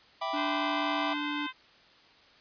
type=chord; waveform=square; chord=E minor seventh; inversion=none; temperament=equal; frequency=659.3 / 784 / 987.8 / 1174.7 Hz; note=E5 / G5 / B5 / D6; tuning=0 / 0 / 0 / 0 cents; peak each=-37 dBFS; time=0.21-1.14 s; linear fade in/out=10 ms
type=tone; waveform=square; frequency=293.7 Hz; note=D4; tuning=in tune; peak=-34 dBFS; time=0.33-1.47 s; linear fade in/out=10 ms
type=harmonic tone; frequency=516 Hz; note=C5; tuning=24 cents flat; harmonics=2 / 3 / 4 / 5 / 6 / 7; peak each=-38 / -40 / -41 / -42 / -43 / -43 dBFS; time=0.34-1.53 s; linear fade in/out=50 ms
effects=white hiss -58 dBFS RMS until 2.4 s + resampled to 11025 Hz